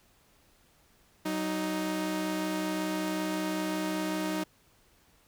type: tone pair together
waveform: sawtooth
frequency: 188.25 / 311.2 Hz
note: F#3 / D#4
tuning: +30 / 0 cents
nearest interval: major sixth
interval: 870 cents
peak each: -31 / -27 dBFS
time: 1.25-4.44 s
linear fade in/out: 10 ms
effects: pink hiss -64 dBFS RMS until 5.27 s